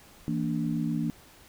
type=tone cluster; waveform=sine; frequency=164 / 231.3 / 291.4 Hz; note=E3 / A#3 / D4; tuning=-9 / -13 / -13 cents; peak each=-30 / -30 / -32 dBFS; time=0.28-1.1 s; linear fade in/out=0 ms; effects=pink hiss -54 dBFS RMS until 1.48 s